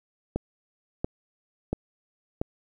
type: click train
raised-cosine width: 2 ms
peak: -13 dBFS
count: 4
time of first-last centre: 0.36-2.415 s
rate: 1.46 Hz
effects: 9-bit